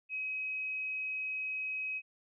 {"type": "tone", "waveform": "sine", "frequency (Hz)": 2540, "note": "D#7", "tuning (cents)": 35, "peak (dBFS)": -34, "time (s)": [0.09, 2.02], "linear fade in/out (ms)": 50, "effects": []}